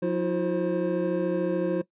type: tone cluster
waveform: triangle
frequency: 179.4 / 325 / 358.7 / 528 Hz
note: F3 / E4 / F4 / C5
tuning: +47 / -24 / +46 / +16 cents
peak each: -27 dBFS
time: 0.02-1.82 s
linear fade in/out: 10 ms
effects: noise-tail reverb RT60 0.1 s tail -18 dB re dry + resampled to 8000 Hz